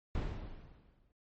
brown noise with exponential decay, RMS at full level -33 dBFS, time 0.15-1.12 s, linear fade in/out 0 ms, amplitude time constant 210 ms, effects low-pass 4000 Hz 12 dB/octave + MP3 32 kbps

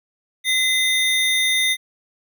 square tone pair together, 2044 / 3642 Hz, C7 / A#7, -41 / -41 cents, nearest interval minor seventh, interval 1000 cents, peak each -20 dBFS, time 0.44-1.77 s, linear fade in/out 50 ms, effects none

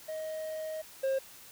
triangle tone pair in turn, 628 / 535.1 Hz, D#5 / C5, +16 / +39 cents, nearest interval minor third, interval 277 cents, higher first, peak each -33 / -25 dBFS, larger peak second, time 0.08-0.82 / 1.03-1.19 s, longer first, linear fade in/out 10 ms, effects white hiss -52 dBFS RMS until 1.51 s

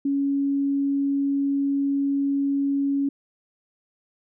sine tone, 278.8 Hz, C#4, 10 cents sharp, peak -20 dBFS, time 0.05-3.09 s, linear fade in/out 5 ms, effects none

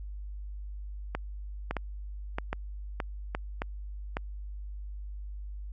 two click trains, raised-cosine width 0.5 ms, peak -16 / -16 dBFS, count 4 / 5, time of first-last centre 1.71-4.169 / 1.15-3.619 s, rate 1.22 / 1.62 Hz, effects added 50 Hz sine -37 dBFS peak until 5.72 s

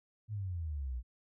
sine exponential sweep, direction down, 110.5 to 57.8 Hz, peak -35 dBFS, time 0.28-1.03 s, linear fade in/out 50 ms, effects none

